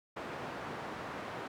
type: band-pass noise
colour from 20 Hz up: white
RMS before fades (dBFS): -42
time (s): 0.16-1.48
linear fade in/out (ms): 10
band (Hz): 110 to 1200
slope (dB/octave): 12
effects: none